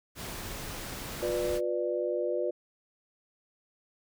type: noise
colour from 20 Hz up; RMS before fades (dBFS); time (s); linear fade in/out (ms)
pink; -39; 0.15-1.61; 50
type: chord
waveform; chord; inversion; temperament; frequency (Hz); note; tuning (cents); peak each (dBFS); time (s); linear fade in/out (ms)
sine; B diminished; second; just; 355.6 / 493.9 / 592.7; F4 / B4 / D5; +31 / 0 / +16; -32; 1.22-2.51; 10
effects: none